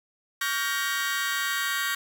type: chord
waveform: sawtooth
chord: G half-diminished seventh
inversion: second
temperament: just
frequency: 1128.9 / 1411.2 / 1568 / 1881.6 Hz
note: Db6 / F6 / G6 / Bb6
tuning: +31 / +18 / 0 / +16 cents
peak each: -29 / -30 / -27 / -26 dBFS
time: 0.41-1.95 s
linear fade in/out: 5 ms
effects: 8-bit